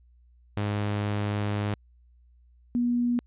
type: tone pair in turn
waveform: sawtooth / sine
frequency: 103.3 / 241.5 Hz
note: G#2 / B3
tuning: -9 / -39 cents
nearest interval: octave + minor third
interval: 1470 cents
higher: second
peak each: -22 dBFS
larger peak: neither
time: 0.57-1.74 / 2.75-3.19 s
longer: first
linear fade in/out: 0 ms
effects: added 60 Hz sine -55 dBFS peak until 3.26 s + resampled to 8000 Hz